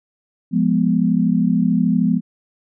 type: chord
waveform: sine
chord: F diminished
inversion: none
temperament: equal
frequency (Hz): 174.61 / 207.7 / 246.9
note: F3 / Ab3 / Cb4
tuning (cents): 0 / 0 / 0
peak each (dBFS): -18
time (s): 0.51-2.21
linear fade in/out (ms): 50
effects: none